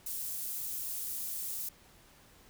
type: high-pass noise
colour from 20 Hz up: pink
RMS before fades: -38 dBFS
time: 0.06-1.69 s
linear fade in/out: 5 ms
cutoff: 12000 Hz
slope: 12 dB/octave
effects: pink hiss -60 dBFS RMS until 2.49 s